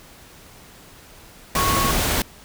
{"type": "tone in noise", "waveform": "sine", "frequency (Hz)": 1103, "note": "C#6", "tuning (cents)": -9, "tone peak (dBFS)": -21, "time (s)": [1.56, 1.91], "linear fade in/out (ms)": 2, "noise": "pink", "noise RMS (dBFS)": -21, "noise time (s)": [1.55, 2.22], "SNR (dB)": -3, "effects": ["pink hiss -46 dBFS RMS until 2.44 s"]}